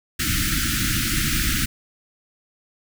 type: band-stop noise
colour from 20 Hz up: pink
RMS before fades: -22 dBFS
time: 0.19-1.66 s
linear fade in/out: 10 ms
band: 330 to 1300 Hz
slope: 96 dB/octave
effects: none